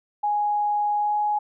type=tone with pitch glide; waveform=sine; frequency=830.6 to 836.4 Hz; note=G#5 to G#5; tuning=0 to +12 cents; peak=-20 dBFS; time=0.23-1.39 s; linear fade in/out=10 ms; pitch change=+12 cents; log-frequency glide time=0.98-1.14 s; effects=none